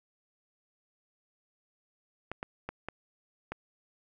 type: clicks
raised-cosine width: 0.5 ms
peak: -21 dBFS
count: 5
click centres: 2.316 / 2.429 / 2.69 / 2.886 / 3.52 s
effects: none